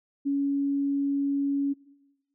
sine tone, 280 Hz, C#4, 18 cents sharp, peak -23 dBFS, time 0.25-1.74 s, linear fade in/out 20 ms, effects noise-tail reverb RT60 1.0 s tail -21 dB re dry

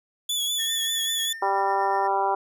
sawtooth tone with vibrato, 3413 Hz, G#7, 47 cents sharp, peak -21 dBFS, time 0.29-1.33 s, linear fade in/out 5 ms, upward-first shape sine, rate 5.1 Hz, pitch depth 41 cents each way
triangle tone with tremolo, 1810 Hz, A6, 48 cents sharp, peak -31 dBFS, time 0.58-2.08 s, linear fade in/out 20 ms, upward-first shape triangle, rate 8.2 Hz, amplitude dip 55%
harmonic tone, 196.2 Hz, G3, 2 cents sharp, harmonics 2 / 3 / 4 / 5 / 6 / 7, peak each -29 / -32 / -24 / -25 / -35 / -34 dBFS, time 1.42-2.35 s, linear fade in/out 5 ms
effects none

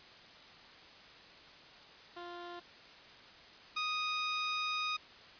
15% pulse tone pair in turn, 349.2 / 1244.4 Hz, F4 / D#6, 0 / 0 cents, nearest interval octave + minor seventh, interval 2200 cents, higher second, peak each -38 / -27 dBFS, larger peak second, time 2.16-2.6 / 3.76-4.97 s, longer second, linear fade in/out 10 ms, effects white hiss -55 dBFS RMS until 5.39 s + resampled to 11025 Hz

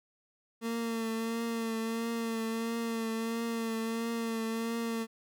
30% pulse tone with vibrato, 227.8 Hz, A#3, 40 cents flat, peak -29 dBFS, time 0.61-5.07 s, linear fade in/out 50 ms, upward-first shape triangle, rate 1.5 Hz, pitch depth 32 cents each way, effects none

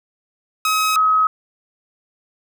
sawtooth / sine tone pair in turn, 1273 / 1273 Hz, D#6 / D#6, +39 / +39 cents, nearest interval unison, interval 0 cents, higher neither, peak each -12 dBFS, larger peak neither, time 0.65-0.96 / 0.96-1.27 s, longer neither, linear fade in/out 2 ms, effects none

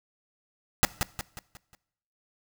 pink noise with echo, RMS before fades -19 dBFS, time 0.83-0.85 s, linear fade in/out 0 ms, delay 180 ms, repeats 5, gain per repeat -7 dB, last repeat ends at 1.75 s, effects noise-tail reverb RT60 0.8 s tail -21 dB re dry

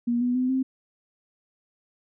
sine tone with pitch steps, 238.4 / 246.1 / 254 / 262.2 Hz, A#3 / B3 / B3 / C4, +39 / -6 / +49 / +4 cents, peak -21 dBFS, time 0.07-0.63 s, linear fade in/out 10 ms, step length 140 ms, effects none

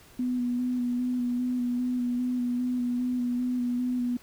sine tone with vibrato, 246.9 Hz, B3, in tune, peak -25 dBFS, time 0.19-4.17 s, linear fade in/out 5 ms, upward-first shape square, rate 2.5 Hz, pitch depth 19 cents each way, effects pink hiss -54 dBFS RMS until 4.22 s

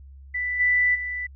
sine tone with level steps, 1982 Hz, B6, 6 cents sharp, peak -24 / -17 / -27 dBFS, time 0.34-1.27 s, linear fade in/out 10 ms, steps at 0.59 / 0.94 s, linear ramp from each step 20 ms, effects added 68 Hz sine -42 dBFS peak until 1.35 s

